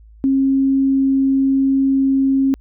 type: tone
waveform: sine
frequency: 269.9 Hz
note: C#4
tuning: 46 cents flat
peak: -12 dBFS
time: 0.24-2.54 s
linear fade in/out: 0 ms
effects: added 54 Hz sine -41 dBFS peak until 2.6 s